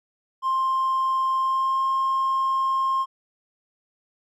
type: tone with pitch glide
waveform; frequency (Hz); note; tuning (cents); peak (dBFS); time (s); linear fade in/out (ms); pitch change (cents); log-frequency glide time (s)
triangle; 1054 to 1065; C6 to C6; +12 to +30; -17; 0.42-3.06; 50; +18; 1.38-1.85
effects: tanh soft clip ceiling -16 dBFS